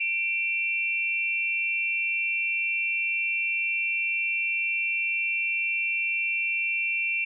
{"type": "tone pair together", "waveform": "sine", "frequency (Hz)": [2358, 2700], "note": ["D7", "E7"], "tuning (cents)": [6, 41], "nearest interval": "major second", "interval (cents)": 235, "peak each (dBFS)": -27, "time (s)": [0, 7.25], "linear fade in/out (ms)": 10, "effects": []}